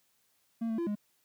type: tone with pitch steps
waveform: triangle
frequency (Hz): 228.5 / 223.6 / 340.5 / 207.3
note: A#3 / A3 / F4 / G#3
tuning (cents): -34 / +28 / -44 / -3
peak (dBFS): -28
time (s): 0.61-0.954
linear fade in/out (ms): 10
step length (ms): 86
effects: white hiss -72 dBFS RMS until 1.24 s + high-pass 60 Hz 12 dB/octave